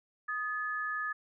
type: tone pair together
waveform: sine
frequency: 1244.3 / 1719 Hz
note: D#6 / A6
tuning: 0 / -41 cents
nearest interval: tritone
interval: 559 cents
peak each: -36 / -34 dBFS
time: 0.28-1.13 s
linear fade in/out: 10 ms
effects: none